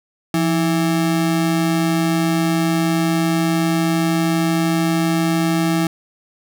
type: ring-modulated tone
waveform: square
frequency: 246.9 Hz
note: B3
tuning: in tune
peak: -13 dBFS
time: 0.34-5.87 s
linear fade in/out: 2 ms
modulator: 76.4 Hz
effects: none